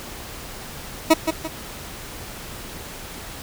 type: tone with echo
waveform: 20% pulse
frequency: 319.9 Hz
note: D#4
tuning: 48 cents sharp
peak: -5 dBFS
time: 1.1-1.14 s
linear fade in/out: 10 ms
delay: 170 ms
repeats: 2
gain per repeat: -8 dB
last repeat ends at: 1.48 s
effects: pink hiss -36 dBFS RMS until 3.42 s